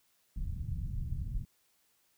pink low-pass noise, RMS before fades -36 dBFS, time 0.36-1.45 s, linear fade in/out 5 ms, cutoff 140 Hz, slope 24 dB/octave, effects white hiss -72 dBFS RMS until 2.17 s

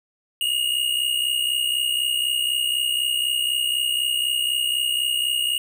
square tone pair together, 2824 / 2888 Hz, F7 / F#7, +19 / -43 cents, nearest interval unison, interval 38 cents, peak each -25 / -23 dBFS, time 0.41-5.58 s, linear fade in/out 2 ms, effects none

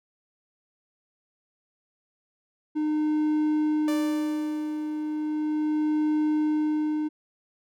triangle tone with tremolo, 305.1 Hz, D#4, 34 cents flat, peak -19 dBFS, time 2.75-7.09 s, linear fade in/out 20 ms, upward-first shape sine, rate 0.36 Hz, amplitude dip 55%
sawtooth tone with exponential decay, 587.3 Hz, D5, in tune, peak -27 dBFS, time 3.88-5.68 s, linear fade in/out 1 ms, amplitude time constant 390 ms
effects none

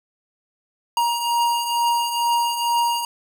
square beating tone pair, 942 / 944.2 Hz, A#5 / A#5, +18 / +22 cents, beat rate 2.2 Hz, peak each -27 / -20 dBFS, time 0.97-3.05 s, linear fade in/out 2 ms, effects none

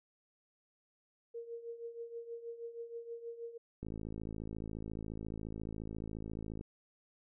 sine tone with tremolo, 466.2 Hz, A#4, in tune, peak -39 dBFS, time 1.34-3.58 s, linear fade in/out 10 ms, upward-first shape triangle, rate 6.3 Hz, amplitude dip 80%
click train, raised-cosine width 3 ms, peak -30 dBFS, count 152, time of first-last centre 3.83-6.611 s, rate 54.3 Hz
effects none

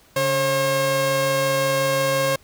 sawtooth tone pair together, 141.16 / 539 Hz, C#3 / C#5, +32 / -49 cents, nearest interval octave + major seventh, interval 2319 cents, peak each -23 / -15 dBFS, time 0.16-2.36 s, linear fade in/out 5 ms, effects pink hiss -54 dBFS RMS until 2.43 s

